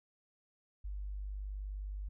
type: tone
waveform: sine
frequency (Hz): 49.69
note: G1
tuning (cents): +24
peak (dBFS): -38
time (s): 0.84-2.09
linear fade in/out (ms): 10
effects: none